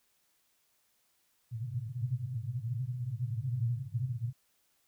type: band-pass noise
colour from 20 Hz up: pink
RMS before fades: -35 dBFS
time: 1.51-4.33 s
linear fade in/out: 50 ms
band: 110 to 130 Hz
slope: 96 dB/octave
effects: white hiss -73 dBFS RMS until 4.87 s